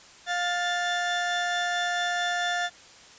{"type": "tone pair together", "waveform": "30% pulse", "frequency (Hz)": [704.9, 1760], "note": ["F5", "A6"], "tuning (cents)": [16, 0], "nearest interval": "octave + major third", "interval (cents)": 1584, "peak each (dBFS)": [-25, -26], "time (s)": [0.26, 2.7], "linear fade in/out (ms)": 50, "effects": ["white hiss -50 dBFS RMS until 3.18 s", "resampled to 16000 Hz"]}